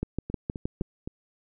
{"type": "two click trains", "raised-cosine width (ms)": 3, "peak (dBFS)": [-15, -21], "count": [6, 4], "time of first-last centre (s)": [[0.03, 0.811], [0.3, 1.075]], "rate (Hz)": [6.4, 3.87], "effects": []}